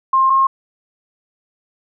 sine tone pair in turn, 1061 / 1072.1 Hz, C6 / C6, +24 / +42 cents, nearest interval unison, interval 18 cents, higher second, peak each -10 / -10 dBFS, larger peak neither, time 0.13-0.3 / 0.3-0.47 s, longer neither, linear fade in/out 5 ms, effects none

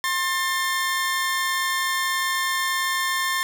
sawtooth tone pair together, 1063 / 1787.7 Hz, C6 / A6, +27 / +27 cents, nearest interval major sixth, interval 900 cents, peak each -21 dBFS, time 0.04-3.43 s, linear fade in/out 0 ms, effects none

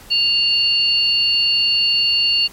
sine tone pair together, 2794 / 4435 Hz, F7 / C#8, 0 / 0 cents, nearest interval minor sixth, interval 800 cents, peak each -16 dBFS, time 0.1-2.48 s, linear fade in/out 20 ms, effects pink hiss -42 dBFS RMS until 2.52 s + MP3 64 kbps

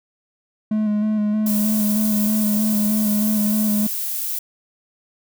triangle tone with vibrato, 212.2 Hz, G#3, 38 cents sharp, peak -15 dBFS, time 0.71-3.87 s, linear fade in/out 5 ms, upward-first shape square, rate 3.2 Hz, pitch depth 21 cents each way
violet noise, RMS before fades -25 dBFS, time 1.46-4.39 s, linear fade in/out 5 ms
effects none

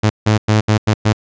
sawtooth tone bursts at uneven times, 107.4 Hz, A2, 41 cents flat, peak -6 dBFS, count 6, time 0.03-0.1 / 0.26-0.38 / 0.48-0.61 / 0.68-0.78 / 0.87-0.94 / 1.05-1.13 s, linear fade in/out 10 ms, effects resampled to 16000 Hz

